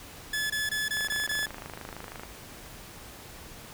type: tone bursts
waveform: sawtooth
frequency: 1718 Hz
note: A6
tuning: 42 cents flat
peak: -24 dBFS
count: 6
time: 0.33-1.46 s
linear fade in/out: 5 ms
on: 170 ms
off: 22 ms
type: click train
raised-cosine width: 0.5 ms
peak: -24 dBFS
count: 34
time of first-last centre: 0.97-2.234 s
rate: 26.1 Hz
effects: pink hiss -46 dBFS RMS until 3.73 s